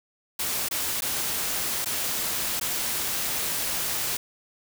white noise with dropouts, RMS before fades -28 dBFS, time 0.39-4.17 s, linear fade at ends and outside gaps 5 ms, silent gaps 0.687-0.71 / 1.008-1.02 / 1.847-1.858 / 2.598-2.611 s, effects none

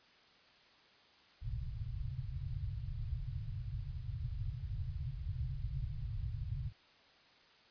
white low-pass noise, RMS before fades -40 dBFS, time 1.41-6.73 s, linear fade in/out 50 ms, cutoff 140 Hz, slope 96 dB/octave, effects white hiss -64 dBFS RMS until 7.7 s + resampled to 11025 Hz

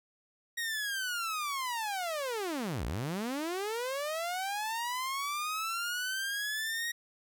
sawtooth linear two-way sweep, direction down then up, 1893 to 50.5 to 1893 Hz, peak -29 dBFS, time 0.57-6.92 s, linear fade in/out 10 ms, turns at 2.85 s, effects none

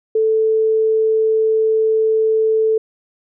sine tone, 440 Hz, A4, in tune, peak -12 dBFS, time 0.15-2.78 s, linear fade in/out 5 ms, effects none

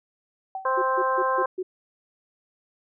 sine tone with exponential decay, 765 Hz, G5, 42 cents flat, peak -26 dBFS, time 0.55-0.78 s, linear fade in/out 2 ms, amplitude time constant 49 ms
harmonic tone, 261.6 Hz, C4, in tune, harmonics 2 / 3 / 4 / 5 / 6, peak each -26 / -32 / -23 / -35 / -32 dBFS, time 0.65-1.46 s, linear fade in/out 5 ms
sine tone bursts, 370 Hz, F#4, in tune, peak -25 dBFS, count 5, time 0.77-1.63 s, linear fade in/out 10 ms, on 52 ms, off 150 ms
effects none

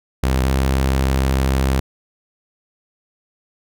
sawtooth tone pair in turn, 65.41 / 66.44 Hz, C2 / C2, 0 / +27 cents, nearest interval unison, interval 27 cents, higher second, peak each -11 dBFS, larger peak neither, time 0.23-0.43 / 0.43-1.8 s, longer second, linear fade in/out 5 ms, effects none

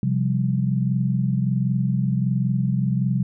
sine chord, C suspended fourth, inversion none, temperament equal, 130.81 / 174.61 / 196 Hz, C3 / F3 / G3, 0 / 0 / 0 cents, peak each -21 / -25 / -24 dBFS, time 0.03-3.23 s, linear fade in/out 2 ms, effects none

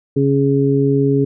harmonic tone, 138.6 Hz, C#3, in tune, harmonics 1 / 2 / 3, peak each -16 / -16 / -16 dBFS, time 0.16-1.25 s, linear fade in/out 10 ms, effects none

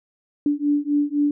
sine beating tone pair, 289.2 / 293.1 Hz, D4 / D4, -27 / -3 cents, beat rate 3.9 Hz, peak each -21 dBFS, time 0.46-1.31 s, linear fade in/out 2 ms, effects none

